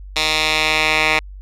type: tone with band-pass filter sweep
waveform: 10% pulse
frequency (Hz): 155.56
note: D#3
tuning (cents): 0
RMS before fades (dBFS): -17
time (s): 0.16-1.19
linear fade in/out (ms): 2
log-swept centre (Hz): 3700 to 2300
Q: 1.7
effects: added 48 Hz sine -32 dBFS peak until 1.41 s